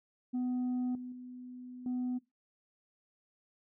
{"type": "tone with level steps", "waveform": "sine", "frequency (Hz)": 250, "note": "B3", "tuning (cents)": 21, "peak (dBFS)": [-28, -40, -44, -30], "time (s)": [0.33, 2.19], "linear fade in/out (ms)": 20, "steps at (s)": [0.95, 1.12, 1.86], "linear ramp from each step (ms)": 2, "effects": ["noise-tail reverb RT60 0.2 s tail -18 dB re dry", "tanh soft clip ceiling -30 dBFS"]}